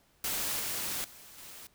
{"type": "noise with level steps", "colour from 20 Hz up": "white", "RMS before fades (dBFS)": [-33, -35, -52, -48], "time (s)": [0.24, 1.67], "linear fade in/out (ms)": 2, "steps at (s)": [0.59, 1.04, 1.38], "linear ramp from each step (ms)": 5, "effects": ["pink hiss -67 dBFS RMS until 1.74 s"]}